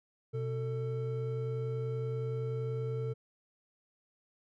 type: tone pair together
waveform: triangle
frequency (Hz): 125.2 / 446.2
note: B2 / A4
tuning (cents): +24 / +24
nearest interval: octave + minor seventh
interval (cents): 2200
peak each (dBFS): -32 / -35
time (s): 0.33-3.14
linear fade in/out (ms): 20
effects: none